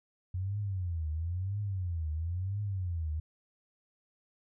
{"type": "tone with vibrato", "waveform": "sine", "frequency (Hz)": 89.3, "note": "F2", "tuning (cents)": 39, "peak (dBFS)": -31, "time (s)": [0.34, 3.2], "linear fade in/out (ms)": 5, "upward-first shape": "triangle", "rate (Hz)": 0.99, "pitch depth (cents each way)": 280, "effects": []}